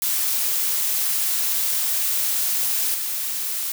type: noise with level steps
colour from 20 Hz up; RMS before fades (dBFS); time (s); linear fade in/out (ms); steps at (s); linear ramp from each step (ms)
blue; -22 / -26; 0.02-3.72; 2; 2.94; 5
effects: none